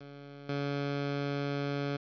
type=tone with level steps; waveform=15% pulse; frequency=141.9 Hz; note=C#3; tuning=41 cents sharp; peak=-40 / -25 dBFS; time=0-1.97 s; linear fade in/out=10 ms; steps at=0.49 s; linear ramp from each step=2 ms; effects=resampled to 11025 Hz + 10-bit